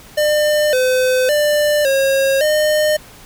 square tone with pitch steps, 601 / 510 / 594 / 542 / 609 Hz, D5 / C5 / D5 / C#5 / D#5, +40 / -44 / +20 / -39 / -37 cents, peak -13 dBFS, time 0.17-2.97 s, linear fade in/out 10 ms, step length 560 ms, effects pink hiss -41 dBFS RMS until 3.25 s

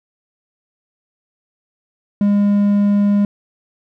triangle tone, 203.5 Hz, G#3, 35 cents flat, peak -9 dBFS, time 2.21-3.25 s, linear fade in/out 2 ms, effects none

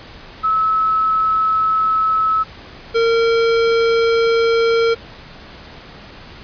sine / square tone pair in turn, 1297 / 459.4 Hz, E6 / A#4, -28 / -25 cents, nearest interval octave + tritone, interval 1797 cents, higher first, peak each -13 dBFS, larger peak neither, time 0.43-2.44 / 2.94-4.95 s, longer neither, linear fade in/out 20 ms, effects pink hiss -38 dBFS RMS until 6.43 s + resampled to 11025 Hz

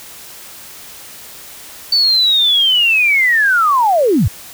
sine linear sweep, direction down, 4555 to 66.5 Hz, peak -9 dBFS, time 1.92-4.28 s, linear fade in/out 5 ms, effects white hiss -35 dBFS RMS until 4.53 s

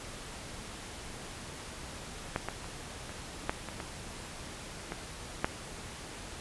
clicks, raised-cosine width 0.5 ms, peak -15 / -18 / -28 / -29 / -13 / -24 / -22 / -20 / -11 dBFS, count 9, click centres 2.361 / 2.486 / 2.644 / 3.094 / 3.495 / 3.687 / 3.802 / 4.921 / 5.445 s, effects pink hiss -44 dBFS RMS until 6.4 s + resampled to 24000 Hz

